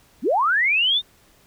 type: linear sweep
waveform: sine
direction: up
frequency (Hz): 177 to 3701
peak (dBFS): -16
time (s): 0.22-1.02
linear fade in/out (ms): 50
effects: pink hiss -56 dBFS RMS until 1.46 s